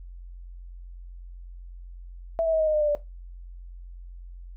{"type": "tone with pitch steps", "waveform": "sine", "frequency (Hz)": [659.3, 648.3, 637.6, 627, 616.6, 606.3, 596.3, 586.4], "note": ["E5", "E5", "D#5", "D#5", "D#5", "D#5", "D5", "D5"], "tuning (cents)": [0, -29, 42, 13, -16, -45, 26, -3], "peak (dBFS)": -20, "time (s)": [2.39, 2.95], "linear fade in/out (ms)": 0, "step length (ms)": 70, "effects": ["noise-tail reverb RT60 0.2 s tail -17 dB re dry", "added 44 Hz sine -39 dBFS peak until 4.56 s"]}